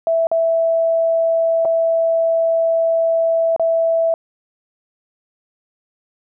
sine tone with dropouts, 659 Hz, E5, 1 cent flat, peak -13 dBFS, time 0.07-4.14 s, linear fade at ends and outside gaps 1 ms, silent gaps 0.27-0.315 / 1.65-1.654 / 3.563-3.596 s, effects none

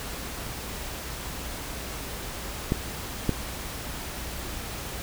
clicks, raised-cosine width 3 ms, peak -9 dBFS, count 2, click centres 2.721 / 3.293 s, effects added 60 Hz sine -41 dBFS peak until 5.02 s + pink hiss -36 dBFS RMS until 5.02 s

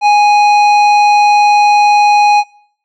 sine tone with tanh clipping, 829 Hz, G#5, 3 cents flat, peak -7 dBFS, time 0.01-2.44 s, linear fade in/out 50 ms, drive 16 dB, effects noise-tail reverb RT60 0.6 s tail -23 dB re dry + low-pass 5000 Hz 12 dB/octave

